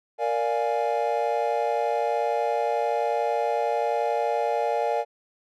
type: chord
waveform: triangle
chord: Bb dominant seventh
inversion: none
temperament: equal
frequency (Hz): 466.2 / 587.3 / 698.5 / 830.6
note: Bb4 / D5 / F5 / Ab5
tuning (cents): 0 / 0 / 0 / 0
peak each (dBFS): -26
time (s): 0.18-5.05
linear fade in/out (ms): 50
effects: none